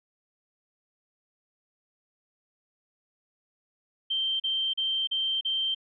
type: tone bursts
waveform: sine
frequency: 3136 Hz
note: G7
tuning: in tune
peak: -25 dBFS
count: 5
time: 4.1-5.748 s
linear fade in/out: 10 ms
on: 300 ms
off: 37 ms
effects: none